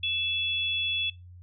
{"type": "tone pair together", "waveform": "sine", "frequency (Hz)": [2637, 3403], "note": ["E7", "G#7"], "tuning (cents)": [0, 41], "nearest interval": "major third", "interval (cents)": 441, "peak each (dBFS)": [-30, -28], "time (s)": [0.03, 1.1], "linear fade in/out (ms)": 5, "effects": ["noise-tail reverb RT60 0.2 s tail -20 dB re dry", "added 89 Hz sine -45 dBFS peak until 1.42 s"]}